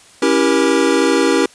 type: chord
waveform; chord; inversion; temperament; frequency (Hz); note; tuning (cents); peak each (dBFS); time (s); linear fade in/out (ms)
square; C# diminished seventh; none; equal with one note detuned; 277.2 / 329.6 / 392 / 476.2; C#4 / E4 / G4 / Bb4; 0 / 0 / 0 / +37; -18; 0.22-1.46; 5
effects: white hiss -45 dBFS RMS until 1.54 s + resampled to 22050 Hz